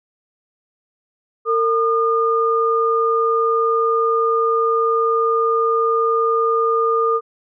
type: tone pair together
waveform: sine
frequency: 455.1 / 1215 Hz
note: A#4 / D#6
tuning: -42 / -42 cents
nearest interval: octave + perfect fourth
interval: 1700 cents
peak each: -17 dBFS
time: 1.45-7.21 s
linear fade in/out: 50 ms
effects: none